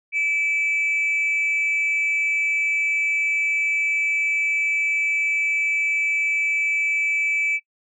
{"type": "tone pair together", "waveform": "sine", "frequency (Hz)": [2310, 2593], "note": ["D7", "E7"], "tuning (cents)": [-29, -29], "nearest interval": "major second", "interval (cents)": 200, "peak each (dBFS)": [-18, -28], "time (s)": [0.12, 7.6], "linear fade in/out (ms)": 50, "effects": ["noise-tail reverb RT60 0.1 s tail -24 dB re dry", "tanh soft clip ceiling -15 dBFS"]}